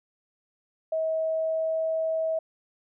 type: tone with pitch glide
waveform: sine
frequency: 640 to 643.7 Hz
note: D#5 to E5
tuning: +49 to -41 cents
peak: -24 dBFS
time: 0.92-2.39 s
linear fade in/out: 5 ms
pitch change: +10 cents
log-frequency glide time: 1.12-1.86 s
effects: none